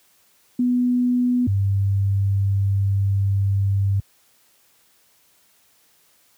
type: tone pair in turn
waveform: sine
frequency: 246.9 / 98.69 Hz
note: B3 / G2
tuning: 0 / +12 cents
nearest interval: octave + major third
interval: 1588 cents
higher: first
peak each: -16 dBFS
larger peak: neither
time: 0.59-1.47 / 1.47-4 s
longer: second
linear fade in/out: 5 ms
effects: white hiss -59 dBFS RMS until 6.37 s + high-pass 60 Hz 12 dB/octave